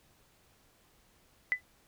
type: tone with exponential decay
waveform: sine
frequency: 2000 Hz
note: B6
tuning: 21 cents sharp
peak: -21 dBFS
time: 1.52-1.61 s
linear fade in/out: 0 ms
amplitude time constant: 18 ms
effects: pink hiss -66 dBFS RMS until 1.87 s